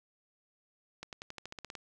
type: accelerating click train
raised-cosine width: 0.2 ms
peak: -25 dBFS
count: 11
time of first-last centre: 1.03-1.752 s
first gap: 98 ms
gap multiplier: 0.93
effects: none